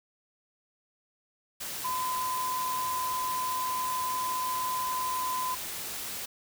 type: tone in noise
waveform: sine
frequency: 1016 Hz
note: B5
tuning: 49 cents sharp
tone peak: -29 dBFS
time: 1.84-5.55 s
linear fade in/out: 10 ms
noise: white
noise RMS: -37 dBFS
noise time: 1.6-6.26 s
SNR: +5 dB
effects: none

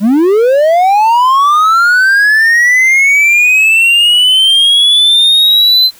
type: linear sweep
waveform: triangle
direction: up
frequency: 189.3 to 4085 Hz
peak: -3 dBFS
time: 0-5.91 s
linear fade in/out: 50 ms
effects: white hiss -40 dBFS RMS until 5.99 s

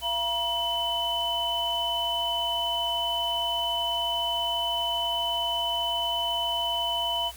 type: tone cluster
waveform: sine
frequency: 683 / 955 / 3014 Hz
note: F5 / A#5 / F#7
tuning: -39 / +42 / +31 cents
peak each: -32 / -31 / -27 dBFS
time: 0.01-7.32 s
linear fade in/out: 50 ms
effects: added 60 Hz sine -47 dBFS peak until 7.36 s + white hiss -47 dBFS RMS until 7.36 s

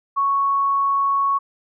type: tone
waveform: sine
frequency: 1108.7 Hz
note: C#6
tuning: in tune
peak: -16 dBFS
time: 0.16-1.39 s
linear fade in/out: 20 ms
effects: none

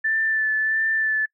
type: tone with vibrato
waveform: sine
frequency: 1760 Hz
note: A6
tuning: in tune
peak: -19 dBFS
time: 0.04-1.26 s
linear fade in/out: 10 ms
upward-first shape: sine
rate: 1.5 Hz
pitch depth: 19 cents each way
effects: noise-tail reverb RT60 0.1 s tail -24 dB re dry

